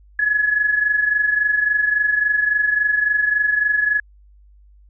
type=tone pair together; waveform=sine; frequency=1689 / 1712.6 Hz; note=G#6 / A6; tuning=+29 / -47 cents; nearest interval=unison; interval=24 cents; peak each=-16 / -22 dBFS; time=0.19-4 s; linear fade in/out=5 ms; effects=added 50 Hz sine -46 dBFS peak until 4.89 s